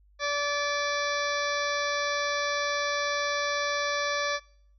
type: harmonic tone with a mistuned harmonic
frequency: 578 Hz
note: D5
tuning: 28 cents flat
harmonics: 1 / 2 / 3 / 4 / 6 / 7 / 8 / 9 / 10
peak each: -31 / -32 / -32 / -36 / -38 / -40 / -41 / -42 / -40 dBFS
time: 0.19-4.4 s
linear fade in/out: 50 ms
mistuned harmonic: 4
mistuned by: +18 cents
effects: noise-tail reverb RT60 0.6 s tail -23 dB re dry + added 50 Hz sine -57 dBFS peak until 4.78 s